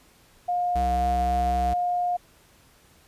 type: tone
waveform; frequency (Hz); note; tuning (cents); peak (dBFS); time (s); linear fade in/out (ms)
sine; 711; F5; +31; -22; 0.48-2.17; 10
type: tone with vibrato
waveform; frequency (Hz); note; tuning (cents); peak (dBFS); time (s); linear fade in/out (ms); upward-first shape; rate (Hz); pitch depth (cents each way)
square; 64; C2; -38; -27; 0.75-1.74; 10; triangle; 3.9; 19
effects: pink hiss -57 dBFS RMS until 3.07 s + resampled to 32000 Hz

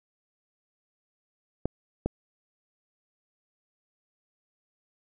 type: clicks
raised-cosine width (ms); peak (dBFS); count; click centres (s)
2; -13; 2; 1.656 / 2.06
effects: none

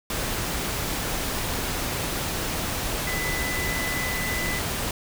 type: tone in noise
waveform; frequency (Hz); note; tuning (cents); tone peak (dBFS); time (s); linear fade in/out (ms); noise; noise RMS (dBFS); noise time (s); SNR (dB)
sine; 2000; B6; +21; -29; 3.07-4.59; 2; pink; -28; 0.1-4.91; -4
effects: none

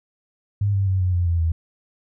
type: tone with pitch steps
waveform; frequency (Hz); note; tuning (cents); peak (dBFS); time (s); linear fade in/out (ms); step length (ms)
sine; 101.6 / 98.03 / 94.58 / 91.25 / 88.04 / 84.94 / 81.95; G#2 / G2 / F#2 / F#2 / F2 / F2 / E2; -38 / +1 / +39 / -24 / +14 / -48 / -10; -17; 0.61-1.52; 5; 130
effects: none

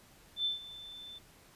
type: tone with ADSR envelope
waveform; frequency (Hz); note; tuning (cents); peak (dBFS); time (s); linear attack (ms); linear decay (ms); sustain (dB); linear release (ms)
sine; 3534; A7; +7; -28; 0.36-1.19; 87; 140; -17; 15
effects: pink hiss -60 dBFS RMS until 1.55 s + resampled to 32000 Hz

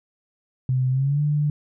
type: tone with pitch glide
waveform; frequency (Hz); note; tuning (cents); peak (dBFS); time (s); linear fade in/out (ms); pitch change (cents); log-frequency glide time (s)
sine; 128.9 to 148.07; C3 to D3; -26 to +15; -18; 0.69-1.5; 2; +241; 0.91-1.21
effects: none

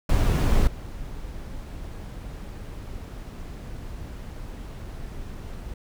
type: noise with level steps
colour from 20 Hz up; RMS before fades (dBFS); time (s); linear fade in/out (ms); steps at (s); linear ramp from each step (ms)
brown; -20 / -36; 0.09-5.74; 5; 0.67; 5
effects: none

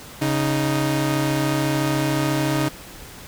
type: tone pair together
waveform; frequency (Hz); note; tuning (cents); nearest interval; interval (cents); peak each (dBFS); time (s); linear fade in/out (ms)
sawtooth; 138.3 / 310.5; C#3 / D#4; -4 / -3; octave + major second; 1401; -18; 0.21-2.69; 10
effects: pink hiss -40 dBFS RMS until 3.27 s

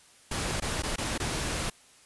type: noise with dropouts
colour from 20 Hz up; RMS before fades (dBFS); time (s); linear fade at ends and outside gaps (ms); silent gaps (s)
pink; -31; 0.31-1.7; 5; 0.601-0.62 / 0.823-0.833 / 0.96-0.981 / 1.179-1.199
effects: white hiss -57 dBFS RMS until 2.05 s + resampled to 24000 Hz

